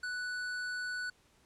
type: tone with hard clipping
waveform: sine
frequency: 1483 Hz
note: F#6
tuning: 4 cents sharp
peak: -37 dBFS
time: 0.03-1.1 s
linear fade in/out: 5 ms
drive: 11 dB
effects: pink hiss -67 dBFS RMS until 1.45 s + low-pass 10000 Hz 12 dB/octave